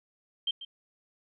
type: tone with echo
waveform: sine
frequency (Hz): 3146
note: G7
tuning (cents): +6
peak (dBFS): -26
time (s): 0.47-0.51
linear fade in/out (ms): 5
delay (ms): 140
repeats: 1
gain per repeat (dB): -13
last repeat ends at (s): 0.65
effects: none